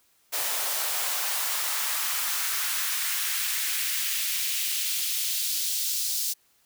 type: noise with high-pass filter sweep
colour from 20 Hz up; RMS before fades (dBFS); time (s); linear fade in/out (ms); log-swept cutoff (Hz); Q
white; -28; 0.32-6.34; 20; 580 to 4900; 1.3
effects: white hiss -65 dBFS RMS until 6.65 s